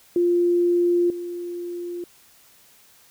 sine tone with level steps, 349.2 Hz, F4, in tune, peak -16 / -28 dBFS, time 0.16-2.04 s, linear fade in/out 2 ms, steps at 1.1 s, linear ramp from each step 2 ms, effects white hiss -54 dBFS RMS until 3.1 s

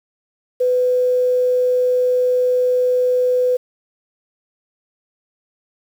sine tone, 500 Hz, B4, 21 cents sharp, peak -13 dBFS, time 0.6-3.57 s, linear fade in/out 10 ms, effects 7-bit

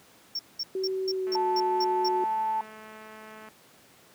triangle tone bursts, 5470 Hz, F8, 37 cents flat, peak -27 dBFS, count 8, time 0.35-2.086 s, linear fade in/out 5 ms, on 42 ms, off 200 ms
sine tone with pitch glide, 379.1 to 367.9 Hz, F#4 to F#4, +42 to -10 cents, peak -27 dBFS, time 0.75-2.24 s, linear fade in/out 2 ms, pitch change -52 cents, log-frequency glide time 1.12-1.45 s
click train, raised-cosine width 0.5 ms, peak -32 dBFS, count 482, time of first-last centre 1.27-3.487 s, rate 217 Hz
sine tone, 880 Hz, A5, in tune, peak -25 dBFS, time 1.35-2.61 s, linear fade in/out 2 ms
effects pink hiss -56 dBFS RMS until 4.14 s + high-pass 150 Hz 12 dB/octave

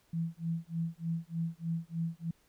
sine tone with tremolo, 165.8 Hz, E3, 10 cents sharp, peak -29 dBFS, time 0.13-2.31 s, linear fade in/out 5 ms, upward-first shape sine, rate 3.3 Hz, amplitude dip 100%, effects pink hiss -69 dBFS RMS until 2.48 s

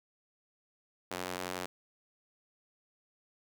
sawtooth tone with high-pass filter, 90.7 Hz, F#2, 34 cents flat, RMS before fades -39 dBFS, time 1.11-1.66 s, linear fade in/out 0 ms, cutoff 400 Hz, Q 0.6, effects none

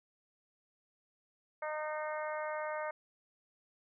harmonic tone, 306.3 Hz, D#4, 27 cents flat, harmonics 2 / 3 / 4 / 5 / 6 / 7, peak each -38 / -42 / -44 / -46 / -48 / -49 dBFS, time 1.62-2.91 s, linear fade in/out 5 ms, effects none

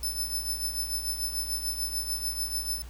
15% pulse tone with tremolo, 5274 Hz, E8, in tune, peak -21 dBFS, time 0.03-2.82 s, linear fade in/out 2 ms, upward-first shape triangle, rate 6.8 Hz, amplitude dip 70%, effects added 60 Hz sine -40 dBFS peak until 2.89 s + pink hiss -52 dBFS RMS until 2.89 s

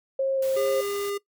sine tone with vibrato, 535 Hz, C5, 38 cents sharp, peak -21 dBFS, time 0.19-0.81 s, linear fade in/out 5 ms, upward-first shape square, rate 2.7 Hz, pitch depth 9 cents each way
white noise, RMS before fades -41 dBFS, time 0.42-1.1 s, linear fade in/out 5 ms
square tone, 403.7 Hz, G#4, 49 cents flat, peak -28 dBFS, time 0.56-1.18 s, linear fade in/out 10 ms
effects noise-tail reverb RT60 0.1 s tail -19 dB re dry

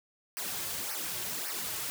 white noise with flanger, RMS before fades -36 dBFS, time 0.37-1.9 s, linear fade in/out 0 ms, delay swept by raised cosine 0.27 to 4.17 ms, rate 1.8 Hz, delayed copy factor -0.9, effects none

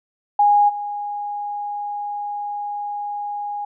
sine tone with level steps, 823 Hz, G#5, 16 cents flat, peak -11 / -24 dBFS, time 0.39-3.65 s, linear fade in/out 5 ms, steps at 0.68 s, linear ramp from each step 20 ms, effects none

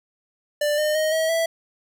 square tone with pitch steps, 591 / 607.3 / 624 / 641.1 / 658.8 Hz, D5 / D#5 / D#5 / E5 / E5, +11 / -42 / +5 / -48 / -1 cents, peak -20 dBFS, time 0.61-1.46 s, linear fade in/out 5 ms, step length 170 ms, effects none

